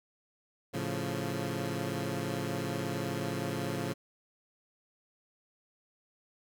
15% pulse chord, A augmented, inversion none, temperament equal, 110 / 138.59 / 174.61 Hz, A2 / C#3 / E#3, 0 / 0 / 0 cents, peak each -31 / -30 / -31 dBFS, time 0.73-3.94 s, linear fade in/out 20 ms, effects none

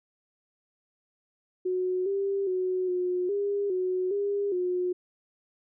sine tone with pitch steps, 367.3 / 394.8 / 369.2 / 361.1 / 404 / 368.3 / 403.9 / 360.9 Hz, F#4 / G4 / F#4 / F#4 / G#4 / F#4 / G#4 / F#4, -13 / +12 / -4 / -42 / -48 / -8 / -48 / -43 cents, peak -25 dBFS, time 1.65-4.93 s, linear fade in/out 10 ms, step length 410 ms, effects none

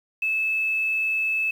sine tone, 2611 Hz, E7, 17 cents flat, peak -21 dBFS, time 0.22-1.51 s, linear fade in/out 5 ms, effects 8-bit

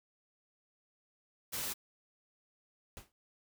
white noise, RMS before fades -38 dBFS, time 1.52-1.74 s, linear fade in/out 20 ms
pink noise with exponential decay, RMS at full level -45 dBFS, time 2.97-3.12 s, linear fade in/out 0 ms, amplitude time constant 32 ms
effects none

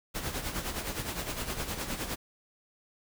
pink noise with tremolo, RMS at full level -33 dBFS, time 0.14-2.16 s, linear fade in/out 20 ms, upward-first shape sine, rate 9.7 Hz, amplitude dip 60%, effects none

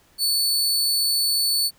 sawtooth tone, 4463 Hz, C#8, 11 cents sharp, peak -16 dBFS, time 0.18-1.71 s, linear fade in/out 50 ms, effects pink hiss -58 dBFS RMS until 1.78 s

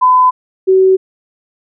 sine tone pair in turn, 1010 / 378.3 Hz, B5 / F#4, +39 / +38 cents, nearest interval octave + perfect fourth, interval 1701 cents, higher first, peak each -5 dBFS, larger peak neither, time 0.01-0.31 / 0.67-0.97 s, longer neither, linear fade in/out 20 ms, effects none

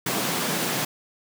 pink high-pass noise, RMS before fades -26 dBFS, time 0.06-0.85 s, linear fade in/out 5 ms, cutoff 130 Hz, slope 48 dB/octave, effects none

